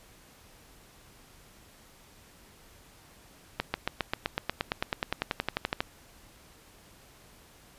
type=accelerating click train; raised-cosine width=0.3 ms; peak=-11 dBFS; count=22; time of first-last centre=3.6-5.805 s; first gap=140 ms; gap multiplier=0.97; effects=pink hiss -56 dBFS RMS until 7.78 s + resampled to 32000 Hz